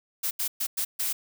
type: noise bursts at uneven times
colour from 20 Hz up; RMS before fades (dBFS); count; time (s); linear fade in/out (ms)
blue; -28; 5; 0.23-0.31 / 0.39-0.48 / 0.6-0.67 / 0.77-0.85 / 0.99-1.13; 10
effects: none